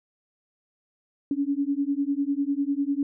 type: beating tone pair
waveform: sine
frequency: 276.9 / 286.9 Hz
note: C#4 / D4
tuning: -2 / -40 cents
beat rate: 10 Hz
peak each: -26 dBFS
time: 1.31-3.03 s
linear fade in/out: 2 ms
effects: none